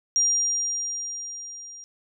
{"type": "tone with level ramp", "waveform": "sine", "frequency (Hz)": 5700, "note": "F8", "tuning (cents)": 34, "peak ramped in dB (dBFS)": [-17, -40], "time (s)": [0.16, 1.84], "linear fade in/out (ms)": 0, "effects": []}